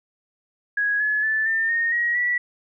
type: tone with pitch steps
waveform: sine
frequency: 1661.2 / 1705.9 / 1751.9 / 1799 / 1847.5 / 1897.2 / 1948.3 Hz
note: G#6 / G#6 / A6 / A6 / A#6 / A#6 / B6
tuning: 0 / +46 / -8 / +38 / -16 / +30 / -24 cents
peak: -19 dBFS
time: 0.77-2.38 s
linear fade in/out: 5 ms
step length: 230 ms
effects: none